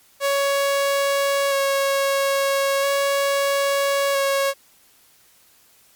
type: tone with vibrato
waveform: sawtooth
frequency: 554.4 Hz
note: C#5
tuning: in tune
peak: -14 dBFS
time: 0.2-4.54 s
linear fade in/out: 50 ms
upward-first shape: square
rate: 0.38 Hz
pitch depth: 11 cents each way
effects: white hiss -55 dBFS RMS until 5.95 s + MP3 96 kbps